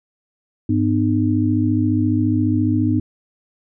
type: tone cluster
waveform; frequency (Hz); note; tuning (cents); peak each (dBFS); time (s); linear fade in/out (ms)
sine; 102.1 / 250.1 / 304.6; G#2 / B3 / D#4; -29 / +22 / -37; -19; 0.69-3; 5
effects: none